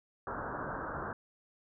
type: low-pass noise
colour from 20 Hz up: white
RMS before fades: -39 dBFS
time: 0.27-1.13 s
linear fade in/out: 2 ms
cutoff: 1600 Hz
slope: 96 dB/octave
effects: none